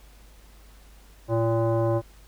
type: tone with frequency modulation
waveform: sine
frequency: 114.3 Hz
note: A#2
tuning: 34 cents flat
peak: -20 dBFS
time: 1.28-2.02 s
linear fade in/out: 50 ms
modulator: 457 Hz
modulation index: 1.3
effects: added 50 Hz sine -49 dBFS peak until 2.27 s + pink hiss -56 dBFS RMS until 2.27 s